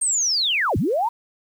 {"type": "linear two-way sweep", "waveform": "sine", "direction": "down then up", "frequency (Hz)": [8750, 72.3, 972], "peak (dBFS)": -18, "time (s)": [0.01, 1.09], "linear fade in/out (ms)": 10, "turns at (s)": 0.77, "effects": ["8-bit"]}